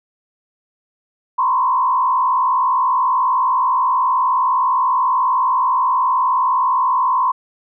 sine tone with frequency modulation, 1026 Hz, C6, 34 cents flat, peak -13 dBFS, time 1.38-7.32 s, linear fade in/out 10 ms, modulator 59.5 Hz, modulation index 1.1, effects none

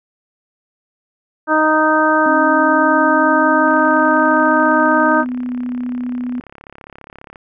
harmonic tone, 310.5 Hz, D#4, 3 cents flat, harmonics 1 / 2 / 3 / 4 / 5, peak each -17 / -17 / -17 / -17 / -17 dBFS, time 1.47-5.25 s, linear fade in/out 50 ms
sine tone with pitch glide, 269.8 to 247.4 Hz, C#4 to B3, -47 to +3 cents, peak -19 dBFS, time 2.26-6.4 s, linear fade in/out 2 ms, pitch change -150 cents, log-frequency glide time 2.86-5.6 s
click train, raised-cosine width 0.5 ms, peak -22 dBFS, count 129, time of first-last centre 3.68-7.358 s, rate 34.8 Hz
effects none

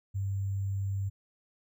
sine tone with sample-and-hold, 98 Hz, G2, in tune, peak -29 dBFS, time 0.14-1.1 s, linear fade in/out 20 ms, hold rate 7350 Hz, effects none

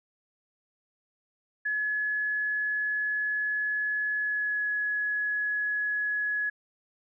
sine tone with pitch glide, 1700 to 1688.3 Hz, G#6 to G#6, +40 to +28 cents, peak -26 dBFS, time 1.65-6.5 s, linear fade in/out 10 ms, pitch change -12 cents, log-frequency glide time 4.17-4.64 s, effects none

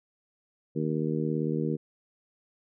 harmonic tone, 77.78 Hz, D#2, in tune, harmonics 2 / 3 / 4 / 5 / 6, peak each -30 / -32 / -33 / -34 / -35 dBFS, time 0.75-1.77 s, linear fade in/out 20 ms, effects none

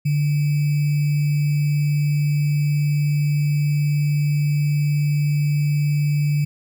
sine tone with sample-and-hold, 146.83 Hz, D3, in tune, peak -16 dBFS, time 0.05-6.45 s, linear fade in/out 10 ms, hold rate 2450 Hz, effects none

